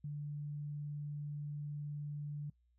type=tone; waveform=sine; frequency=146.83 Hz; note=D3; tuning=in tune; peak=-39 dBFS; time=0.04-2.5 s; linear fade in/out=5 ms; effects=noise-tail reverb RT60 0.1 s tail -23 dB re dry + added 60 Hz sine -70 dBFS peak until 2.78 s